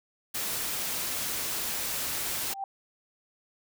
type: noise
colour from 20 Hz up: white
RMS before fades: -32 dBFS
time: 0.34-2.54 s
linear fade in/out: 10 ms
type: tone with exponential growth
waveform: sine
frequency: 784 Hz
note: G5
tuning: in tune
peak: -28 dBFS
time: 2.36-2.64 s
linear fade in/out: 2 ms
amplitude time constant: 60 ms
effects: none